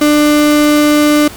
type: tone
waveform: 35% pulse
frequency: 297.4 Hz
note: D4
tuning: 22 cents sharp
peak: -5 dBFS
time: 0.01-1.28 s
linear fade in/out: 5 ms
effects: pink hiss -31 dBFS RMS until 1.36 s